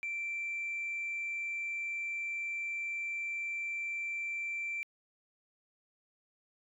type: tone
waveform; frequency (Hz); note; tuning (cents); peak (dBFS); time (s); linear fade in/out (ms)
sine; 2346; D7; -2; -33; 0.03-4.83; 0
effects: tanh soft clip ceiling -31 dBFS